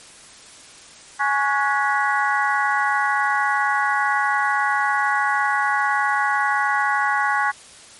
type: harmonic tone with a mistuned harmonic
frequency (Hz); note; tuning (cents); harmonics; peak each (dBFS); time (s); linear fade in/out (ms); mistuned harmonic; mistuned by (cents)
278.3; C#4; +7; 3 / 4 / 5 / 6 / 7; -22 / -23 / -24 / -25 / -25; 1.19-7.52; 20; 5; +81
effects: white hiss -44 dBFS RMS until 7.99 s + MP3 48 kbps